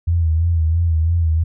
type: tone with vibrato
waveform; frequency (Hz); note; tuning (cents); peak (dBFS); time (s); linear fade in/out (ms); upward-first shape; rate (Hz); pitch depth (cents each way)
sine; 82.41; E2; 0; -13; 0.07-1.44; 10; sine; 3; 66
effects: none